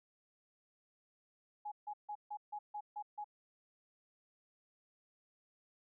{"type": "tone bursts", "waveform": "sine", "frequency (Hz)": 835, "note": "G#5", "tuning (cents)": 9, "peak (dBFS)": -40, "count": 8, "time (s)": [1.65, 3.244], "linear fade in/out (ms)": 10, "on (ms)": 68, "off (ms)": 150, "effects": []}